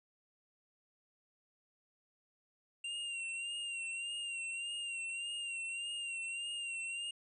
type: tone with vibrato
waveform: square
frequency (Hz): 2770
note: F7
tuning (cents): -15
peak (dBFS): -39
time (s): 2.84-7.11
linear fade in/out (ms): 5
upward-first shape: sine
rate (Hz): 1.7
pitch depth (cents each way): 46
effects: resampled to 22050 Hz + 13-bit